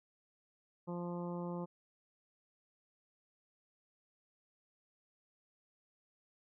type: harmonic tone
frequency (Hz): 174.61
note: F3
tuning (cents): 0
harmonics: 1 / 2 / 3 / 4 / 5 / 6 / 7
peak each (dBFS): -40 / -45 / -46 / -56 / -50 / -52 / -59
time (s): 0.87-1.66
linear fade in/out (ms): 20
effects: none